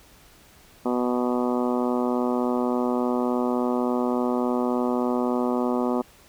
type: harmonic tone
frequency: 123.47 Hz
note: B2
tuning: in tune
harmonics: 2 / 3 / 4 / 5 / 6 / 7 / 8 / 9 / 10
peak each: -24 / -28 / -30 / -32 / -34 / -35 / -36 / -37 / -38 dBFS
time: 0.85-6.02 s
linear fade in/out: 10 ms
effects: pink hiss -53 dBFS RMS until 6.28 s